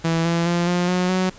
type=tone with pitch steps; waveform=sawtooth; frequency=164.81 / 168.76 / 172.8 / 176.95 / 181.19 / 185.53 Hz; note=E3 / E3 / F3 / F3 / F#3 / F#3; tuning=0 / +41 / -18 / +23 / -36 / +5 cents; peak=-14 dBFS; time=0.04-1.3 s; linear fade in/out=10 ms; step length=210 ms; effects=pink hiss -45 dBFS RMS until 1.38 s + resampled to 16000 Hz